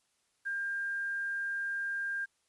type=tone with quantisation; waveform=sine; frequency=1600 Hz; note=G6; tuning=35 cents sharp; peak=-32 dBFS; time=0.45-2.26 s; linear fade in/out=20 ms; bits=10; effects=white hiss -75 dBFS RMS until 2.48 s + resampled to 24000 Hz